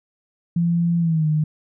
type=tone with pitch glide; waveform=sine; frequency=170.4 to 153.57 Hz; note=F3 to D#3; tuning=-42 to -22 cents; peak=-16 dBFS; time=0.56-1.44 s; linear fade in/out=5 ms; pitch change=-180 cents; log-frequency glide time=0.99-1.27 s; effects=none